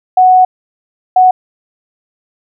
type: tone bursts at uneven times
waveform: sine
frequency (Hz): 740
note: F#5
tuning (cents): 0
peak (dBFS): -3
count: 2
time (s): 0.17-0.45 / 1.16-1.31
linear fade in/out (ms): 5
effects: none